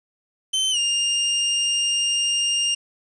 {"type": "tone with pitch glide", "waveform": "sawtooth", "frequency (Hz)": [3083, 2811], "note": ["G7", "F7"], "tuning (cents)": [-29, 11], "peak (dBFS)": -16, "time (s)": [0.53, 2.75], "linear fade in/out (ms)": 10, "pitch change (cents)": -160, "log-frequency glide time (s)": [0.71, 0.78], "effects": ["resampled to 22050 Hz", "8-bit"]}